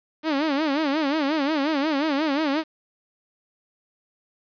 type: tone with vibrato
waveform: sawtooth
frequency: 295.1 Hz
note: D4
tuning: 8 cents sharp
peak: -17 dBFS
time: 0.23-2.64 s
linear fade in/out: 50 ms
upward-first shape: sine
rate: 5.6 Hz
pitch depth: 150 cents each way
effects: resampled to 11025 Hz + 8-bit